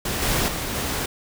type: noise with level steps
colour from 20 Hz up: pink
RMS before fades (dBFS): -26 / -22 / -28 / -26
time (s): 0.05-1.06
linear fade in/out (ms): 5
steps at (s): 0.22 / 0.48 / 0.75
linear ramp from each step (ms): 2
effects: none